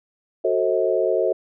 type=chord; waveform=sine; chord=F# diminished seventh; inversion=none; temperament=just; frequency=370 / 444 / 532.8 / 639.4 Hz; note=F#4 / A4 / C5 / Eb5; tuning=0 / +16 / +31 / +47 cents; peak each=-23 dBFS; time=0.44-1.33 s; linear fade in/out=10 ms; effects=none